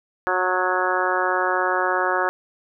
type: harmonic tone with a mistuned harmonic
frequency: 183.2 Hz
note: F#3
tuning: 17 cents flat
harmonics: 2 / 3 / 4 / 5 / 6 / 7 / 8 / 9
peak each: -27 / -27 / -27 / -27 / -27 / -27 / -27 / -27 dBFS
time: 0.27-2.29 s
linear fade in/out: 0 ms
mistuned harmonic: 9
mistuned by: +17 cents
effects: none